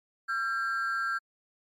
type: ring-modulated tone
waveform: triangle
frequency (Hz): 1480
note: F#6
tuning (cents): 0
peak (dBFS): -22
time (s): 0.28-1.19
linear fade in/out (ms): 20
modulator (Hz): 118
effects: tanh soft clip ceiling -20 dBFS + MP3 64 kbps